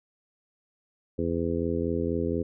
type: harmonic tone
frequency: 84.2 Hz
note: E2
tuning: 37 cents sharp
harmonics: 1 / 2 / 3 / 4 / 5 / 6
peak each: -33 / -34 / -31 / -32 / -31 / -34 dBFS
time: 1.18-2.43 s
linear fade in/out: 10 ms
effects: none